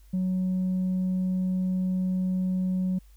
triangle tone with tanh clipping, 185 Hz, F#3, in tune, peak -24 dBFS, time 0.13-2.99 s, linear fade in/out 10 ms, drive 6 dB, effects added 50 Hz sine -50 dBFS peak until 3.16 s + white hiss -65 dBFS RMS until 3.16 s

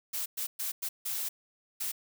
blue noise bursts at uneven times, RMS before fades -34 dBFS, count 6, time 0.13-0.26 / 0.37-0.47 / 0.59-0.72 / 0.82-0.89 / 1.05-1.29 / 1.8-1.92 s, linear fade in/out 10 ms, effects none

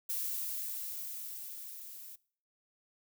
violet noise with level ramp, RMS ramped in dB -35 to -49 dBFS, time 0.09-2.16 s, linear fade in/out 10 ms, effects noise-tail reverb RT60 0.5 s tail -22 dB re dry

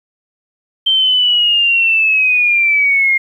sine linear sweep, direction down, 3136 to 2118 Hz, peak -9 dBFS, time 0.86-3.18 s, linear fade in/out 10 ms, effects 8-bit

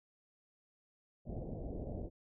pink low-pass noise, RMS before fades -42 dBFS, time 1.25-2.1 s, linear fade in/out 50 ms, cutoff 660 Hz, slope 48 dB/octave, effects none

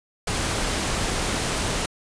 pink noise, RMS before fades -25 dBFS, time 0.27-1.86 s, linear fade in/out 5 ms, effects resampled to 22050 Hz

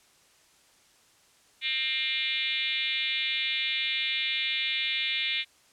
sine tone with frequency modulation, 2928 Hz, F#7, 19 cents flat, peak -26 dBFS, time 1.61-5.45 s, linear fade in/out 50 ms, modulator 270 Hz, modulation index 3.4, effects white hiss -61 dBFS RMS until 5.72 s + low-pass 9000 Hz 12 dB/octave

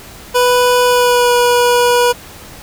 25% pulse tone with pitch glide, 493.9 to 485.7 Hz, B4 to B4, 0 to -29 cents, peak -5 dBFS, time 0.34-2.13 s, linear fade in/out 20 ms, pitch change -29 cents, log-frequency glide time 0.85-1.33 s, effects pink hiss -35 dBFS RMS until 2.62 s

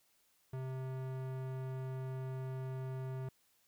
square tone with low-pass filter, 130.81 Hz, C3, in tune, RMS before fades -41 dBFS, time 0.53-3.29 s, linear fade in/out 5 ms, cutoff 1500 Hz, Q 0.52, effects white hiss -73 dBFS RMS until 3.67 s

